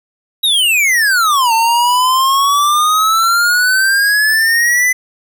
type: exponential two-way sweep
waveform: square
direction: down then up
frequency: 3879 to 896 to 2020 Hz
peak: -10 dBFS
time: 0.43-4.93 s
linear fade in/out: 10 ms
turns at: 1.53 s
effects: 8-bit